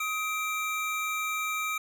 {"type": "tone pair together", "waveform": "square", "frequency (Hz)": [1262, 2351], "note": ["D#6", "D7"], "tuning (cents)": [24, 1], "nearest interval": "major seventh", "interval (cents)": 1077, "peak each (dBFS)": [-33, -32], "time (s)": [0, 1.78], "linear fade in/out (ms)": 5, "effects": []}